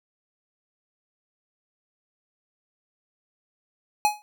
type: tone with exponential decay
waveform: square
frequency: 840 Hz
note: G#5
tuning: 19 cents sharp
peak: -15 dBFS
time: 4.05-4.22 s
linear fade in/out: 0 ms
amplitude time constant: 36 ms
effects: none